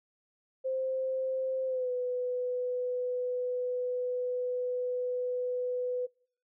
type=tone with pitch glide; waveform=sine; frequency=523.3 to 497.7 Hz; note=C5 to B4; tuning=0 to +13 cents; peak=-29 dBFS; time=0.64-6.07 s; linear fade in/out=20 ms; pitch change=-87 cents; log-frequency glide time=1.66-1.91 s; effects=noise-tail reverb RT60 0.6 s tail -26 dB re dry